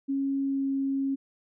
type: tone with pitch glide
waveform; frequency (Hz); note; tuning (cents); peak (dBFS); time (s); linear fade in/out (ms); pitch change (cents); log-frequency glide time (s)
sine; 274.2 to 272.3; C#4 to C#4; -19 to -31; -25; 0.08-1.16; 20; -12; 0.41-0.68
effects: none